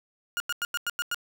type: tone bursts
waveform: 30% pulse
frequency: 1427 Hz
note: F6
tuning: 37 cents sharp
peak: -24 dBFS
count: 7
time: 0.37-1.145 s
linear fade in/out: 0 ms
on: 31 ms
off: 93 ms
effects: none